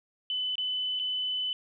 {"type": "tone with dropouts", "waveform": "sine", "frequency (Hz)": 3011, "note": "F#7", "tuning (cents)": 30, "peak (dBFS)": -28, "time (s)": [0.3, 1.53], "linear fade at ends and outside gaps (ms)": 1, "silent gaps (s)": [[0.555, 0.581], [0.992, 0.997]], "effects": []}